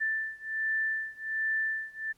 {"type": "beating tone pair", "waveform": "sine", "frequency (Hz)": [1767, 1768.3], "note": ["A6", "A6"], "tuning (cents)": [7, 8], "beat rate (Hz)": 1.3, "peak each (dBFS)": [-31, -32], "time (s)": [0, 2.13], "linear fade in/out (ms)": 20, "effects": ["pink hiss -68 dBFS RMS until 2.17 s", "MP3 64 kbps"]}